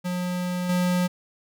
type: tone with level steps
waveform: square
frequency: 179.5 Hz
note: F3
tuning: 48 cents sharp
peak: -26 / -21 dBFS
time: 0.04-1.08 s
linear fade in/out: 20 ms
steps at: 0.69 s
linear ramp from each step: 5 ms
effects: none